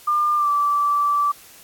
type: tone with pitch glide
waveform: sine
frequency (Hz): 1200 to 1161.8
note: D6 to D6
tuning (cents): +37 to -19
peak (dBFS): -16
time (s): 0.07-1.32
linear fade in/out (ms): 10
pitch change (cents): -56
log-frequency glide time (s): 0.36-0.49
effects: white hiss -46 dBFS RMS until 1.63 s + AAC 64 kbps